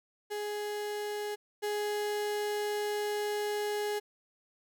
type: tone pair in turn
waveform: 35% pulse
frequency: 416.5 / 416.5 Hz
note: G#4 / G#4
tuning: +5 / +5 cents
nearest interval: unison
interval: 0 cents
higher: neither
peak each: -32 / -29 dBFS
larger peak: second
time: 0.3-1.36 / 1.62-4 s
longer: second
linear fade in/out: 20 ms
effects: none